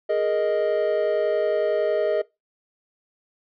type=chord; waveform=triangle; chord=Ab suspended second; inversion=none; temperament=equal; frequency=415.3 / 466.2 / 622.3 Hz; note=Ab4 / Bb4 / Eb5; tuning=0 / 0 / 0 cents; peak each=-23 / -24 / -20 dBFS; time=0.09-2.22 s; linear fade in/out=10 ms; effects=noise-tail reverb RT60 0.2 s tail -21 dB re dry + resampled to 11025 Hz